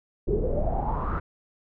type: noise with low-pass filter sweep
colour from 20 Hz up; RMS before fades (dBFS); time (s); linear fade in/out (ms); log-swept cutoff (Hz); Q
brown; -26; 0.27-1.2; 10; 380 to 1400; 9.1
effects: none